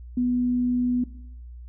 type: tone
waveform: sine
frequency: 246.9 Hz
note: B3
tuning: in tune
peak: -20 dBFS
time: 0.17-1.04 s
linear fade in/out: 5 ms
effects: noise-tail reverb RT60 0.7 s tail -17 dB re dry + added 60 Hz sine -38 dBFS peak until 1.68 s